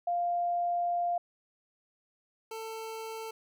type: tone pair in turn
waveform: sine / 25% pulse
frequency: 698.5 / 445.5 Hz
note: F5 / A4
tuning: 0 / +22 cents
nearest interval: minor sixth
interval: 778 cents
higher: first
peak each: -27 / -34 dBFS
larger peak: first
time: 0.07-1.18 / 2.51-3.31 s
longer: first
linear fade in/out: 5 ms
effects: none